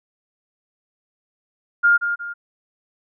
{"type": "tone with echo", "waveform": "sine", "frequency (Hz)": 1410, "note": "F6", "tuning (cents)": 16, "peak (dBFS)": -11, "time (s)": [1.83, 1.98], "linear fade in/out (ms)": 20, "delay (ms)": 180, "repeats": 2, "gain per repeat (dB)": -8, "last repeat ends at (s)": 2.34, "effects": []}